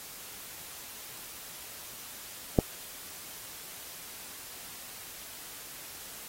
click, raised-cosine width 2 ms, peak -6 dBFS, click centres 2.588 s, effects white hiss -45 dBFS RMS until 6.28 s + AAC 48 kbps

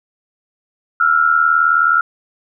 sine tone pair together, 1334.6 / 1414 Hz, E6 / F6, +21 / +21 cents, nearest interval minor second, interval 100 cents, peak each -13 dBFS, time 1-2.01 s, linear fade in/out 5 ms, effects none

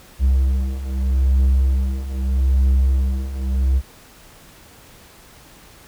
triangle beating tone pair, 65.41 / 66.21 Hz, C2 / C2, 0 / +21 cents, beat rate 0.8 Hz, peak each -18 / -14 dBFS, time 0.19-3.82 s, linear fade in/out 50 ms, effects pink hiss -46 dBFS RMS until 5.87 s

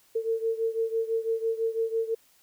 sine beating tone pair, 450 / 456 Hz, A4 / A#4, +39 / -38 cents, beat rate 6 Hz, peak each -27 / -30 dBFS, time 0.15-2.15 s, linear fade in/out 10 ms, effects white hiss -62 dBFS RMS until 2.42 s

